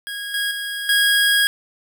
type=tone with level steps; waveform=25% pulse; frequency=1644 Hz; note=G#6; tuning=18 cents flat; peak=-23 / -16 / -21 / -10 dBFS; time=0.07-1.47 s; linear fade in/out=0 ms; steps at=0.34 / 0.51 / 0.89 s; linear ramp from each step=2 ms; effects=none